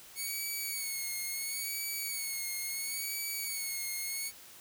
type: tone with vibrato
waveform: 5% pulse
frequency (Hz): 2217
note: C#7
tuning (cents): 0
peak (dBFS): -25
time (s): 0.15-4.32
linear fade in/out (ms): 50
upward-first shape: sine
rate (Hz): 0.73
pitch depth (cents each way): 53
effects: white hiss -53 dBFS RMS until 4.6 s